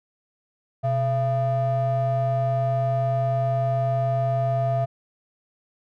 triangle ring-modulated tone, 275.4 Hz, C#4, 11 cents flat, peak -15 dBFS, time 0.83-4.86 s, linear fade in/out 20 ms, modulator 402 Hz, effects none

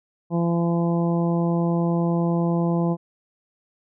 harmonic tone, 170 Hz, F3, 46 cents flat, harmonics 1 / 2 / 3 / 4 / 5 / 6, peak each -20 / -26 / -30 / -32 / -34 / -36 dBFS, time 0.3-2.97 s, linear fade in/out 50 ms, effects none

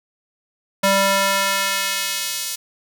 square tone with high-pass filter sweep, 196 Hz, G3, in tune, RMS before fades -20 dBFS, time 0.83-2.56 s, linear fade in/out 10 ms, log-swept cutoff 450 to 5100 Hz, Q 0.71, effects none

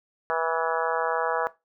harmonic tone with a mistuned harmonic, 163.4 Hz, E3, 15 cents flat, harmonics 3 / 4 / 5 / 6 / 7 / 8 / 9 / 10, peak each -29 / -30 / -31 / -32 / -32 / -33 / -34 / -34 dBFS, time 0.3-1.47 s, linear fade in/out 0 ms, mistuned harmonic 10, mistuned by +56 cents, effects noise-tail reverb RT60 0.2 s tail -17 dB re dry

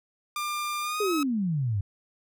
sawtooth tone with pitch glide, 1196 to 1281.8 Hz, D6 to E6, +31 to -49 cents, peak -25 dBFS, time 0.36-1.23 s, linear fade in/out 2 ms, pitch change +120 cents, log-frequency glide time 0.81-1.12 s
sine exponential sweep, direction down, 432.9 to 93.8 Hz, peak -24 dBFS, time 1-1.81 s, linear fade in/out 5 ms
effects none

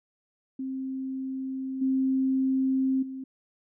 sine tone with level steps, 264.2 Hz, C4, 17 cents sharp, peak -30 / -22 / -34 dBFS, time 0.59-3.24 s, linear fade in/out 5 ms, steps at 1.81 / 3.02 s, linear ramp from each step 10 ms, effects none

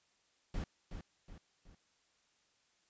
brown noise with echo, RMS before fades -38 dBFS, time 0.54-0.64 s, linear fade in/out 2 ms, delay 370 ms, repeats 3, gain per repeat -7 dB, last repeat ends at 1.75 s, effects white hiss -74 dBFS RMS until 2.89 s + resampled to 16000 Hz

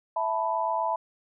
sine chord, E suspended fourth, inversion none, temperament equal, 659.3 / 880 / 987.8 Hz, E5 / A5 / B5, 0 / 0 / 0 cents, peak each -30 / -29 / -28 dBFS, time 0.16-0.96 s, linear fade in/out 5 ms, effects none

